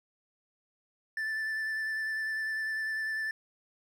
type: tone with vibrato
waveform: triangle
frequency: 1760 Hz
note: A6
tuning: in tune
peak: -29 dBFS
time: 1.17-3.31 s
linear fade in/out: 2 ms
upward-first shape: triangle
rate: 10 Hz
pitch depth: 19 cents each way
effects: none